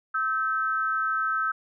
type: tone pair together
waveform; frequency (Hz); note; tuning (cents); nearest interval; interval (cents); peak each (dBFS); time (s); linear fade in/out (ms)
sine; 1300 / 1547.3; E6 / G6; -24 / -23; minor third; 301; -25 / -28; 0.14-1.52; 10
effects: none